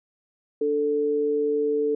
sine tone pair together, 293 / 442.1 Hz, D4 / A4, -4 / +8 cents, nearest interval perfect fifth, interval 712 cents, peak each -29 / -21 dBFS, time 0.61-1.95 s, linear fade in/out 5 ms, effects none

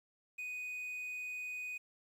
triangle tone with quantisation, 2489 Hz, D#7, in tune, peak -38 dBFS, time 0.38-1.78 s, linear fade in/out 10 ms, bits 11, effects none

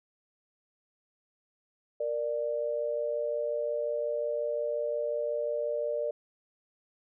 sine tone pair together, 466.2 / 591.8 Hz, A#4 / D5, 0 / +13 cents, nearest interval major third, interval 413 cents, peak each -33 / -30 dBFS, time 2-6.11 s, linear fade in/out 5 ms, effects none

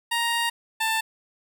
15% pulse tone pair in turn, 935 / 888.4 Hz, A#5 / A5, +5 / +16 cents, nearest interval minor second, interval 89 cents, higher first, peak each -16 dBFS, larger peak neither, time 0.11-0.5 / 0.8-1.01 s, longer first, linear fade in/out 10 ms, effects none

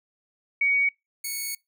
sine / 5% pulse tone pair in turn, 2247 / 2220 Hz, C#7 / C#7, +23 / +2 cents, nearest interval unison, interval 21 cents, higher first, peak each -19 dBFS, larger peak neither, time 0.61-0.89 / 1.24-1.55 s, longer second, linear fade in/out 5 ms, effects noise-tail reverb RT60 0.2 s tail -24 dB re dry

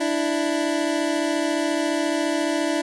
25% pulse tone pair together, 295.2 / 329.6 Hz, D4 / E4, +9 / 0 cents, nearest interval major second, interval 191 cents, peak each -20 dBFS, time 0-2.82 s, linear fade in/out 10 ms, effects resampled to 24000 Hz

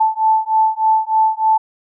sine beating tone pair, 876 / 879.3 Hz, A5 / A5, -8 / -1 cents, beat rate 3.3 Hz, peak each -15 dBFS, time 0-1.58 s, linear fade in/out 10 ms, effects none

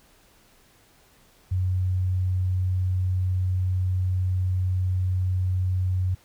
sine tone, 92.2 Hz, F#2, 6 cents flat, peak -21 dBFS, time 1.51-6.15 s, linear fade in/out 10 ms, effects pink hiss -58 dBFS RMS until 6.24 s

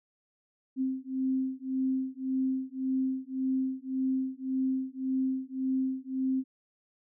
sine beating tone pair, 261.6 / 263.4 Hz, C4 / C4, 0 / +12 cents, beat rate 1.8 Hz, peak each -31 / -31 dBFS, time 0.76-6.44 s, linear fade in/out 50 ms, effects none

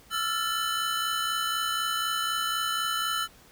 square tone cluster, 1327 / 1391 / 1749 / 3011 Hz, E6 / F6 / A6 / F#7, +11 / -7 / -11 / +30 cents, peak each -31 / -34 / -38 / -32 dBFS, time 0.1-3.28 s, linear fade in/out 50 ms, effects pink hiss -55 dBFS RMS until 3.51 s

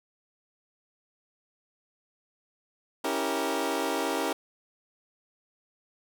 20% pulse chord, C# diminished seventh, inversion none, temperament equal with one note detuned, 277.2 / 325.8 / 392 / 466.2 Hz, C#4 / E4 / G4 / Bb4, 0 / -20 / 0 / 0 cents, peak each -28 dBFS, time 3.04-4.33 s, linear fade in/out 5 ms, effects none

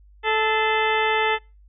harmonic tone with a mistuned harmonic, 437.4 Hz, A4, 10 cents flat, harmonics 1 / 2 / 3 / 4 / 5 / 6 / 7 / 8, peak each -24 / -23 / -28 / -27 / -26 / -29 / -33 / -33 dBFS, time 0.23-1.39 s, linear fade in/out 50 ms, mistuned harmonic 5, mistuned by -100 cents, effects noise-tail reverb RT60 0.3 s tail -26 dB re dry + added 50 Hz sine -48 dBFS peak until 1.68 s

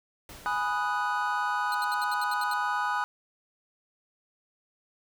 pink noise with exponential decay, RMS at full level -44 dBFS, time 0.29-1.54 s, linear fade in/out 2 ms, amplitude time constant 270 ms
triangle chord, G# minor seventh, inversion none, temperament equal, 830.6 / 987.8 / 1244.5 / 1480 Hz, G#5 / B5 / D#6 / F#6, 0 / 0 / 0 / 0 cents, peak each -30 dBFS, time 0.46-3.04 s, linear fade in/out 0 ms
sawtooth tone bursts, 4186 Hz, C8, in tune, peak -32 dBFS, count 9, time 1.72-2.536 s, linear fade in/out 0 ms, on 24 ms, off 75 ms
effects none

